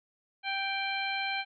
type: harmonic tone with a mistuned harmonic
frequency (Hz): 784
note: G5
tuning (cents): 0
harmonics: 1 / 2 / 3 / 4 / 5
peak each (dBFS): -35 / -37 / -34 / -39 / -40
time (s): 0.43-1.45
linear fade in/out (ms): 50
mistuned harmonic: 5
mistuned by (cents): +73
effects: none